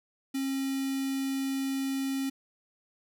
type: tone with notch filter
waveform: square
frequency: 270 Hz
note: C#4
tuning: 45 cents flat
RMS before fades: -31 dBFS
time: 0.34-2.3 s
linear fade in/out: 10 ms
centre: 1000 Hz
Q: 0.6
effects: none